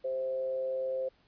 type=tone with frequency modulation; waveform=sine; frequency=523.3 Hz; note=C5; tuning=in tune; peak=-30 dBFS; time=0.04-1.09 s; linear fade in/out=10 ms; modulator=132 Hz; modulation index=0.33; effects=pink hiss -67 dBFS RMS until 1.27 s + resampled to 11025 Hz